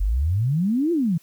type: exponential two-way sweep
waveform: sine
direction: up then down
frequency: 43.65 to 355.1 to 154.1 Hz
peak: -18 dBFS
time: 0-1.18 s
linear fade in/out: 10 ms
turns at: 0.92 s
effects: white hiss -57 dBFS RMS until 1.22 s